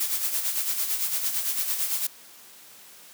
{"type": "noise with tremolo", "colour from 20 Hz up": "blue", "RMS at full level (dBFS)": -25, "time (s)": [0, 2.07], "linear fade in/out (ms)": 5, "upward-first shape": "sine", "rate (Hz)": 8.9, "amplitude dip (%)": 55, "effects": ["white hiss -49 dBFS RMS until 3.13 s", "high-pass 150 Hz 12 dB/octave"]}